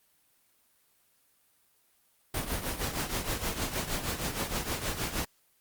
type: noise with tremolo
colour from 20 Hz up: pink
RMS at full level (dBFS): -30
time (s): 2.34-5.25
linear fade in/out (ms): 5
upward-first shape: triangle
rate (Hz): 6.4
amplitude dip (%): 75
effects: white hiss -68 dBFS RMS until 5.6 s + Opus 32 kbps